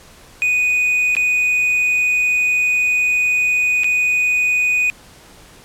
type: tone with dropouts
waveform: triangle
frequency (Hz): 2482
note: D#7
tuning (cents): -5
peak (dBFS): -12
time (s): 0.42-4.9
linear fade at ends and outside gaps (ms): 0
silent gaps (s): 1.151-1.167 / 3.835-3.843
effects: pink hiss -44 dBFS RMS until 5.64 s + low-pass 12000 Hz 12 dB/octave